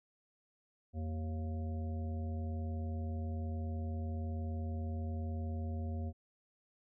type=harmonic tone with a mistuned harmonic; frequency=77.78 Hz; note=D#2; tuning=in tune; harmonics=1 / 3 / 5 / 7 / 9; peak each=-36 / -44 / -53 / -53 / -53 dBFS; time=0.93-6.13 s; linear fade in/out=50 ms; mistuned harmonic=1; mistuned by=+150 cents; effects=none